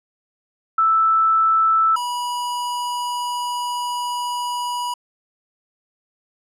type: tone pair in turn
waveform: sine / square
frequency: 1318.5 / 973.8 Hz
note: E6 / B5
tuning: 0 / -25 cents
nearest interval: perfect fourth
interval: 525 cents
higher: first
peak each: -13 / -23 dBFS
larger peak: first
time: 0.78-1.96 / 1.96-4.94 s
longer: second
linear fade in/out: 5 ms
effects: low-pass 12000 Hz 12 dB/octave